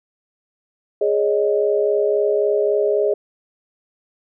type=chord; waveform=sine; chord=Ab suspended fourth; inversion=none; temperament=equal with one note detuned; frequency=415.3 / 558.5 / 622.3 Hz; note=Ab4 / Db5 / Eb5; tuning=0 / +13 / 0 cents; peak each=-17 / -22 / -21 dBFS; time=1.01-3.14 s; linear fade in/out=5 ms; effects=none